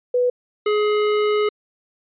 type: tone pair in turn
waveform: sine / square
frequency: 493.9 / 420.7 Hz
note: B4 / G#4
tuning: 0 / +22 cents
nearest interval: minor third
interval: 278 cents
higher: first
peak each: -15 / -17 dBFS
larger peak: first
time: 0.14-0.3 / 0.66-1.49 s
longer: second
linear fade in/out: 5 ms
effects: resampled to 8000 Hz